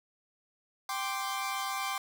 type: chord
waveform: sawtooth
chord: G suspended fourth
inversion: none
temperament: equal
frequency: 784 / 1046.5 / 1174.7 Hz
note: G5 / C6 / D6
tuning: 0 / 0 / 0 cents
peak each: -33 dBFS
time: 0.89-1.98 s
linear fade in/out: 2 ms
effects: none